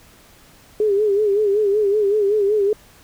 sine tone with vibrato, 411.9 Hz, G#4, 14 cents flat, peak -14 dBFS, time 0.8-2.73 s, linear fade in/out 2 ms, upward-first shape sine, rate 5.3 Hz, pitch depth 84 cents each way, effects pink hiss -49 dBFS RMS until 3.03 s

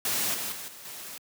white noise with level steps, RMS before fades -28 / -33 / -39 / -46 / -41 dBFS, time 0.05-1.18 s, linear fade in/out 2 ms, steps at 0.34 / 0.52 / 0.68 / 0.85 s, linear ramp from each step 2 ms, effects high-pass 100 Hz 12 dB/octave

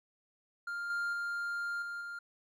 triangle tone with level steps, 1400 Hz, F6, 4 cents sharp, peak -34 / -30 / -32 / -36 / -38 dBFS, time 0.67-2.19 s, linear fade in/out 5 ms, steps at 0.9 / 1.13 / 1.82 / 2.01 s, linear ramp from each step 2 ms, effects none

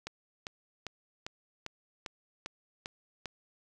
click train, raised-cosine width 0.2 ms, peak -21 dBFS, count 9, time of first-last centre 0.07-3.257 s, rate 2.51 Hz, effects none

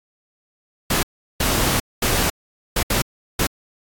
pink noise bursts at uneven times, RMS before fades -19 dBFS, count 6, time 0.9-1.03 / 1.4-1.8 / 2.02-2.3 / 2.76-2.83 / 2.9-3.02 / 3.39-3.47 s, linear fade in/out 5 ms, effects AAC 64 kbps

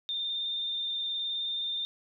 sine tone with vibrato, 3612 Hz, A7, 45 cents sharp, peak -30 dBFS, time 0.09-1.85 s, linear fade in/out 0 ms, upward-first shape square, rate 19 Hz, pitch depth 16 cents each way, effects none

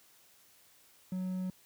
triangle tone, 185 Hz, F#3, in tune, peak -31 dBFS, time 1.12-1.5 s, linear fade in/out 2 ms, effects white hiss -63 dBFS RMS until 1.65 s + high-pass 60 Hz 12 dB/octave

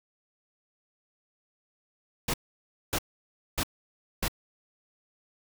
pink noise bursts, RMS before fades -28 dBFS, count 4, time 2.28-4.282 s, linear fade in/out 5 ms, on 58 ms, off 590 ms, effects none

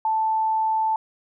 sine tone, 880 Hz, A5, in tune, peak -19 dBFS, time 0.05-0.96 s, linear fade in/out 2 ms, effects none

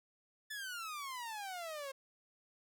sawtooth exponential sweep, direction down, 1760 to 531 Hz, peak -38 dBFS, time 0.5-1.92 s, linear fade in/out 10 ms, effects none

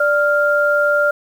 sine tone pair together, 587.3 / 1396.9 Hz, D5 / F6, 0 / 0 cents, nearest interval octave + minor third, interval 1500 cents, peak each -15 dBFS, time 0-1.11 s, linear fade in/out 5 ms, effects 7-bit

